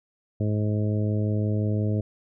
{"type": "harmonic tone", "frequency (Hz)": 105.7, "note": "G#2", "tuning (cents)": 31, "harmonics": [1, 2, 3, 4, 5, 6], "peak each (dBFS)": [-23, -29, -33, -35, -37, -39], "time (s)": [0.4, 2.01], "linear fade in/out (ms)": 5, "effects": []}